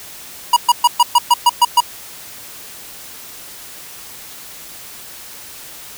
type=tone bursts; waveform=square; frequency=962 Hz; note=B5; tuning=46 cents flat; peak=-7 dBFS; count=9; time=0.53-1.805 s; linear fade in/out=5 ms; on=35 ms; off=120 ms; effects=white hiss -35 dBFS RMS until 5.97 s